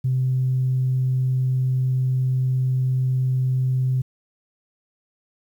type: tone with vibrato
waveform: sine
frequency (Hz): 129.2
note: C3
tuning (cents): -21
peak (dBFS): -17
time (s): 0.04-4.02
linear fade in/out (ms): 10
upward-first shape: triangle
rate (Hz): 20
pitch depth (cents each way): 12
effects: tanh soft clip ceiling -13 dBFS + 9-bit